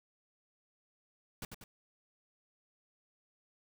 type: noise with echo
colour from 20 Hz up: pink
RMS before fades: -42 dBFS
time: 1.42-1.45 s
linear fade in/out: 2 ms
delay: 95 ms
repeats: 2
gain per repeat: -5 dB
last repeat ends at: 1.64 s
effects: none